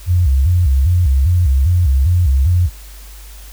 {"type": "tone with vibrato", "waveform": "sine", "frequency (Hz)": 77.1, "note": "D#2", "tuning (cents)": -15, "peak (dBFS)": -9, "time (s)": [0.06, 2.7], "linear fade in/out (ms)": 50, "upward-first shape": "square", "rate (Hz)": 2.5, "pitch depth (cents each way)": 240, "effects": ["added 50 Hz sine -33 dBFS peak until 3.52 s", "white hiss -41 dBFS RMS until 3.52 s"]}